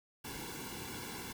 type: noise with comb filter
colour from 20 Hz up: pink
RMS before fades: -44 dBFS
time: 0.24-1.33 s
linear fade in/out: 10 ms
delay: 1.6 ms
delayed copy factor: -0.9
effects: none